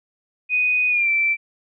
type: tone with pitch glide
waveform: sine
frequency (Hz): 2489 to 2336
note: D#7 to D7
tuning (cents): 0 to -10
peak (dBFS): -16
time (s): 0.49-1.37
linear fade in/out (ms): 50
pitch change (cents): -110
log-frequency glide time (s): 0.89-1.09
effects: none